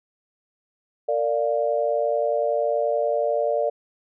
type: chord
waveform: sine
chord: Bb major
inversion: none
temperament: equal with one note detuned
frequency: 457.6 / 587.3 / 698.5 Hz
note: Bb4 / D5 / F5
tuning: -32 / 0 / 0 cents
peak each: -25 / -22 / -27 dBFS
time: 1.08-3.7 s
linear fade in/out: 10 ms
effects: none